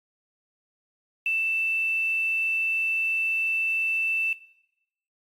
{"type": "tone with quantisation", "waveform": "sine", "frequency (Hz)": 2657, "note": "E7", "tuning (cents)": 13, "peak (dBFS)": -22, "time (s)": [1.26, 4.33], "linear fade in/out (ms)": 2, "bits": 8, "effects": ["noise-tail reverb RT60 0.9 s tail -19 dB re dry", "AAC 48 kbps"]}